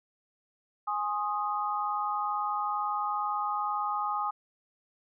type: chord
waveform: sine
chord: Ab major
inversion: none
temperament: equal with one note detuned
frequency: 830.6 / 1062.3 / 1244.5 Hz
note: Ab5 / C6 / Eb6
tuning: 0 / +26 / 0 cents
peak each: -32 / -36 / -31 dBFS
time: 0.87-4.31 s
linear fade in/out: 10 ms
effects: none